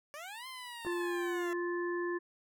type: linear two-way sweep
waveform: 15% pulse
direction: up then down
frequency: 565 to 1051 to 673 Hz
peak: -37 dBFS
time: 0.14-1.53 s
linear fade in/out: 0 ms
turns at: 0.47 s
type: clicks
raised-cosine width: 1 ms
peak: -31 dBFS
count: 2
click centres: 0.849 / 0.866 s
type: harmonic tone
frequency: 349.2 Hz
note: F4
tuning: in tune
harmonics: 1 / 3 / 5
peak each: -33 / -42 / -41 dBFS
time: 0.85-2.19 s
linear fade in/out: 20 ms
effects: none